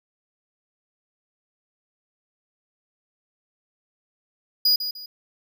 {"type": "tone with echo", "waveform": "square", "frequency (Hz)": 4910, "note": "D#8", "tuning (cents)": -24, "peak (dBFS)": -16, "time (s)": [4.65, 4.76], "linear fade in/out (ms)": 5, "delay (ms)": 150, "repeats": 2, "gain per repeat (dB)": -10, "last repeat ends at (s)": 5.06, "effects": []}